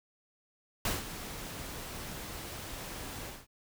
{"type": "noise with ADSR envelope", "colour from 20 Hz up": "pink", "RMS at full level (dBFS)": -30, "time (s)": [0.85, 3.47], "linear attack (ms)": 3, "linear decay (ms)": 170, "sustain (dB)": -12, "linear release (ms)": 210, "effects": []}